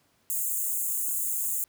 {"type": "high-pass noise", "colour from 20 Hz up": "white", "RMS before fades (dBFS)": -29, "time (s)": [0.3, 1.64], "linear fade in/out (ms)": 0, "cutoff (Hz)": 6700, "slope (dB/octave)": 96, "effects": ["pink hiss -67 dBFS RMS until 1.68 s", "high-pass 80 Hz 12 dB/octave"]}